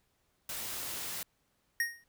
white noise, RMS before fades -39 dBFS, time 0.49-1.23 s, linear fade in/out 2 ms
square tone with exponential decay, 1864.7 Hz, A#6, in tune, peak -26 dBFS, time 1.8-2.04 s, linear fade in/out 2 ms, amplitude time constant 52 ms
effects pink hiss -75 dBFS RMS until 2.08 s

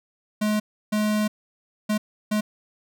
square tone bursts at uneven times, 212.1 Hz, G#3, 37 cents sharp, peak -21 dBFS, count 4, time 0.41-0.6 / 0.92-1.28 / 1.89-1.98 / 2.31-2.41 s, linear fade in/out 10 ms, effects none

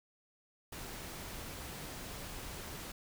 pink noise, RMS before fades -45 dBFS, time 0.72-2.92 s, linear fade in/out 5 ms, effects none

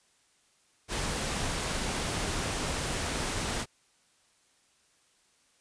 pink noise, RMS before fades -32 dBFS, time 0.88-3.66 s, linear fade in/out 50 ms, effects white hiss -67 dBFS RMS until 5.6 s + resampled to 22050 Hz

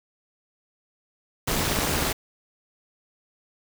pink noise with amplitude modulation, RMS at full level -21 dBFS, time 1.47-2.13 s, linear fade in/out 10 ms, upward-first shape sine, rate 221 Hz, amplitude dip 90%, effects none

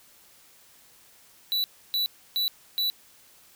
square tone bursts, 3951 Hz, B7, in tune, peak -24 dBFS, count 4, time 1.52-2.9 s, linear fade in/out 0 ms, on 120 ms, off 300 ms, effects white hiss -56 dBFS RMS until 3.55 s

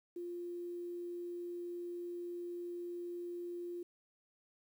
sine tone with quantisation, 349.2 Hz, F4, in tune, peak -40 dBFS, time 0.16-3.83 s, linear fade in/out 5 ms, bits 11, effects none

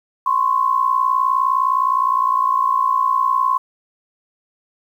sine tone pair together, 1030.4 / 1090 Hz, C6 / C#6, -27 / -29 cents, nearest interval minor second, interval 98 cents, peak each -17 dBFS, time 0.26-3.58 s, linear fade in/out 5 ms, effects 8-bit

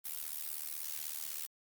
blue noise with amplitude modulation, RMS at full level -37 dBFS, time 0.04-1.47 s, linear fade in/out 20 ms, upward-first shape sine, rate 76.1 Hz, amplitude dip 85%, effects Opus 32 kbps

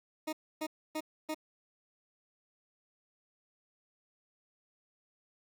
20% pulse tone bursts, 311.1 Hz, D#4, in tune, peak -29 dBFS, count 4, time 0.27-1.346 s, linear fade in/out 10 ms, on 59 ms, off 280 ms, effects none

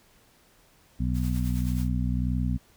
harmonic tone, 61.74 Hz, B1, in tune, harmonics 1 / 2 / 3 / 4, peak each -27 / -29 / -31 / -32 dBFS, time 0.99-2.58 s, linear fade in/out 20 ms
white noise with tremolo, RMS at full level -44 dBFS, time 1.13-1.89 s, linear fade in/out 50 ms, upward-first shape sine, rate 9.4 Hz, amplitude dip 55%
effects pink hiss -60 dBFS RMS until 2.76 s

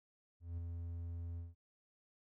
triangle tone with ADSR envelope, 85 Hz, F2, 46 cents flat, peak -36 dBFS, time 0.4-1.55 s, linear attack 180 ms, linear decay 6 ms, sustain -3 dB, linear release 170 ms, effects none

